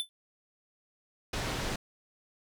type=tone with exponential decay; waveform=square; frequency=3514 Hz; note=A7; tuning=3 cents flat; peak=-27 dBFS; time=0-0.09 s; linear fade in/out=0 ms; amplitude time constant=18 ms
type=low-pass noise; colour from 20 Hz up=pink; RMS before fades=-34 dBFS; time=1.33-1.76 s; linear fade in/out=5 ms; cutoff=6300 Hz; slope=12 dB/octave
effects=none

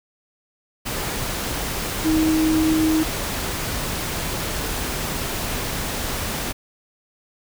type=tone in noise; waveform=sine; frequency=315.5 Hz; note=D#4; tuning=24 cents sharp; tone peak=-16 dBFS; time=2.04-3.04 s; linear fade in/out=20 ms; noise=pink; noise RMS=-26 dBFS; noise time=0.85-6.53 s; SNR=+7 dB; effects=none

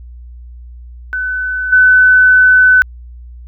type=tone with level steps; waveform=sine; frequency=1507 Hz; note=F#6; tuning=31 cents sharp; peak=-15 / -4 dBFS; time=1.13-2.82 s; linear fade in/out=0 ms; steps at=1.72 s; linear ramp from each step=10 ms; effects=added 60 Hz sine -30 dBFS peak until 3.47 s

